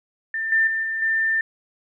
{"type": "tone with level steps", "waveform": "sine", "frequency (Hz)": 1791, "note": "A6", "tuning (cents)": 30, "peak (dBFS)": [-23, -15, -21, -23, -18], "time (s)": [0.34, 1.41], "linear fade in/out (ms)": 2, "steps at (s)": [0.52, 0.67, 0.83, 1.02], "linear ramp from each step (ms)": 2, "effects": []}